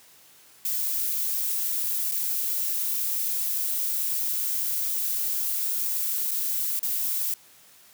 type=noise with dropouts; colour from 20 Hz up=violet; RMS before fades=-27 dBFS; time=0.65-7.34 s; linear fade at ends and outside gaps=2 ms; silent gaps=2.114-2.119 / 6.31-6.314 / 6.793-6.829 s; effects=white hiss -54 dBFS RMS until 7.93 s + high-pass 80 Hz 12 dB/octave